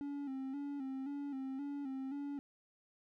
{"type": "tone with vibrato", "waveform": "triangle", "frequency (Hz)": 275.1, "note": "C#4", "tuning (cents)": -13, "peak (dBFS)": -37, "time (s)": [0.01, 2.39], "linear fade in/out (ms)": 0, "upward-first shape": "square", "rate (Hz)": 1.9, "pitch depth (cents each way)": 59, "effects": []}